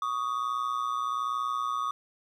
triangle ring-modulated tone, 1182 Hz, D6, 11 cents sharp, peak -23 dBFS, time 0.02-1.91 s, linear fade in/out 0 ms, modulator 60.6 Hz, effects none

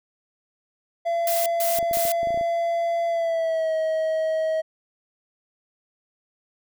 triangle tone with pitch glide, 678 to 636.3 Hz, E5 to D#5, +49 to +39 cents, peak -19 dBFS, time 1.05-4.62 s, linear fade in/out 20 ms, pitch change -110 cents, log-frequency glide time 3.07-3.74 s
blue noise bursts, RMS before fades -27 dBFS, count 3, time 1.27-2.12 s, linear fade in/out 2 ms, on 190 ms, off 140 ms
clicks, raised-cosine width 2 ms, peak -24 dBFS, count 11, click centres 1.788 / 1.828 / 1.912 / 1.971 / 2.053 / 2.231 / 2.272 / 2.306 / 2.344 / 2.375 / 2.411 s
effects none

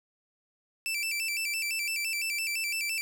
sawtooth tone with vibrato, 2489 Hz, D#7, in tune, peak -26 dBFS, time 0.86-3.01 s, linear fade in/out 0 ms, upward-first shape square, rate 5.9 Hz, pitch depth 110 cents each way, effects none

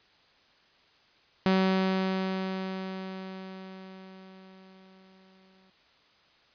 sawtooth tone with exponential decay, 189.2 Hz, F#3, 39 cents sharp, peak -17 dBFS, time 1.46-5.7 s, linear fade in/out 0 ms, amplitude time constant 920 ms, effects white hiss -62 dBFS RMS until 6.54 s + resampled to 11025 Hz

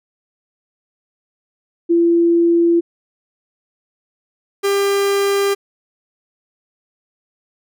sine / 45% pulse tone pair in turn, 339.5 / 398.5 Hz, F4 / G4, -49 / +28 cents, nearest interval minor third, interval 277 cents, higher second, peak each -10 / -14 dBFS, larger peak first, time 1.89-2.81 / 4.63-5.55 s, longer neither, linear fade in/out 20 ms, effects none

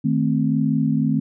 sine chord, A diminished, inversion second, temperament equal, 155.56 / 220 / 261.6 Hz, Eb3 / A3 / C4, 0 / 0 / 0 cents, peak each -21 dBFS, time 0.04-1.2 s, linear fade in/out 10 ms, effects none

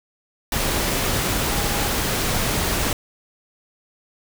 sine tone in noise, 813 Hz, G#5, 37 cents flat, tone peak -32 dBFS, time 1.51-1.87 s, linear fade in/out 2 ms, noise pink, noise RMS -22 dBFS, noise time 0.52-2.93 s, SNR -13 dB, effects none

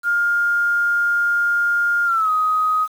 sine tone with pitch glide, 1410 to 1256.2 Hz, F6 to D#6, +16 to +16 cents, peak -15 dBFS, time 0.03-2.88 s, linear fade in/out 50 ms, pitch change -200 cents, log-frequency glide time 2.05-2.3 s, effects 7-bit

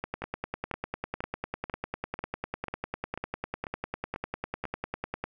two click trains, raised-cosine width 0.5 ms, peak -17 / -21 dBFS, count 53 / 10, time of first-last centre 0.04-5.24 / 0.22-4.653 s, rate 10 / 2.03 Hz, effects none

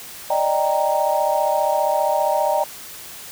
sine chord, Eb major seventh, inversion third, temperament equal, 587.3 / 622.3 / 784 / 932.3 Hz, D5 / Eb5 / G5 / Bb5, 0 / 0 / 0 / 0 cents, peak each -22 dBFS, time 0.3-2.64 s, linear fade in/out 5 ms, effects white hiss -37 dBFS RMS until 3.31 s

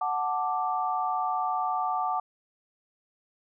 sine chord, D major, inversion first, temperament equal, 740 / 880 / 1174.7 Hz, F#5 / A5 / D6, 0 / 0 / 0 cents, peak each -29 / -31 / -30 dBFS, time 0.01-2.2 s, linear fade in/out 5 ms, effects none

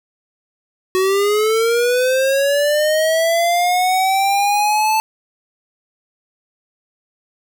square linear sweep, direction up, 370 to 880 Hz, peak -14 dBFS, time 0.95-5 s, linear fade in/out 0 ms, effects none

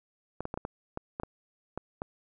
clicks, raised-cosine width 1 ms, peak -20 dBFS, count 10, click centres 0.406 / 0.454 / 0.541 / 0.575 / 0.651 / 0.974 / 1.199 / 1.234 / 1.776 / 2.019 s, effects none

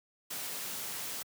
white noise, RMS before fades -39 dBFS, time 0.3-1.23 s, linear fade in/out 10 ms, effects high-pass 100 Hz 12 dB/octave

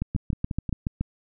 two click trains, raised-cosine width 5 ms, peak -13 / -16 dBFS, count 8 / 4, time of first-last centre 0.02-1.01 / 0.15-0.692 s, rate 7.07 / 5.53 Hz, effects none

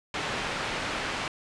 white low-pass noise, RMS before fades -32 dBFS, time 0.14-1.28 s, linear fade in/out 2 ms, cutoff 2500 Hz, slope 12 dB/octave, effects resampled to 22050 Hz

